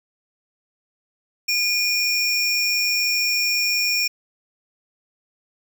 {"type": "tone pair together", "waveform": "square", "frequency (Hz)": [2439, 5467], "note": ["D#7", "F8"], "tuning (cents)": [-35, -38], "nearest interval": "octave + major second", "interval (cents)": 1397, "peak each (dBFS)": -22, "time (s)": [1.48, 4.08], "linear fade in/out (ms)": 10, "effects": ["8-bit"]}